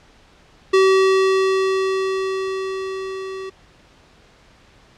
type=tone with level ramp; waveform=square; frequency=382.2 Hz; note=G4; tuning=44 cents flat; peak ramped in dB=-11 to -29 dBFS; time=0.73-3.5 s; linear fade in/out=10 ms; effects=pink hiss -51 dBFS RMS until 4.97 s + low-pass 5000 Hz 12 dB/octave